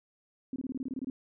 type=tone bursts; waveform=sine; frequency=261.6 Hz; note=C4; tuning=in tune; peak=-32 dBFS; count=11; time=0.53-1.1 s; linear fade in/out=2 ms; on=30 ms; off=24 ms; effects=none